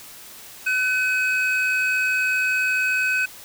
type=tone pair together; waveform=triangle; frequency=1510.9 / 2541 Hz; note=F#6 / D#7; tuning=+36 / +36 cents; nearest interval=major sixth; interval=900 cents; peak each=-20 dBFS; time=0.66-3.26 s; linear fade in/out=10 ms; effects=white hiss -42 dBFS RMS until 3.44 s